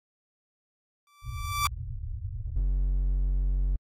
sawtooth tone with exponential growth, 1166 Hz, D6, 13 cents flat, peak -19 dBFS, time 1.07-1.67 s, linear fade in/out 1 ms, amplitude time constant 130 ms
white low-pass noise, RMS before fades -35 dBFS, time 1.22-2.63 s, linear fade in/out 50 ms, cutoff 120 Hz, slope 96 dB/octave
triangle tone, 46.25 Hz, F#1, in tune, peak -21 dBFS, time 2.56-3.76 s, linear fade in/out 0 ms
effects AAC 48 kbps

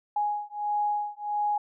sine beating tone pair, 830.6 / 832.1 Hz, G#5 / G#5, 0 / +3 cents, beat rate 1.5 Hz, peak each -29 dBFS, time 0.16-1.58 s, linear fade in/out 5 ms, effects none

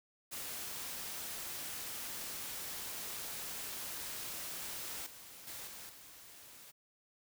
white noise with level steps, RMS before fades -43 / -53 / -46 / -49 / -55 dBFS, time 0.31-6.72 s, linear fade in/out 20 ms, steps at 5.06 / 5.47 / 5.67 / 5.89 s, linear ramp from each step 5 ms, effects none

